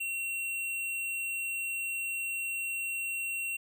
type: tone with hard clipping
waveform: sine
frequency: 2732 Hz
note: F7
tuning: 39 cents flat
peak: -33 dBFS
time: 0-3.57 s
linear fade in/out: 10 ms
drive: 16 dB
effects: none